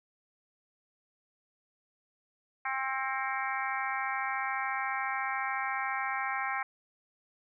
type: harmonic tone with a mistuned harmonic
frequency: 265.9 Hz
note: C4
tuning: 28 cents sharp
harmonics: 3 / 4 / 5 / 6 / 7 / 8 / 9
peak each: -36 / -37 / -38 / -39 / -39 / -40 / -41 dBFS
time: 2.65-6.63 s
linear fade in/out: 5 ms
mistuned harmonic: 9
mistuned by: -66 cents
effects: none